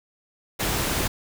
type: noise with ADSR envelope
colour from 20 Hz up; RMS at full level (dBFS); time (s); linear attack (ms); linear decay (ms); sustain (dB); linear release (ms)
pink; -23; 0.59-1.08; 20; 4; -2; 10
effects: none